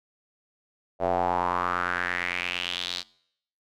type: tone with band-pass filter sweep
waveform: square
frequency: 44.4 Hz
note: F1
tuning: 29 cents sharp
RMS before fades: -28 dBFS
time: 0.99-3.04 s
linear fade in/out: 50 ms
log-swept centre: 630 to 4300 Hz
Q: 4.3
effects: noise-tail reverb RT60 0.7 s tail -23 dB re dry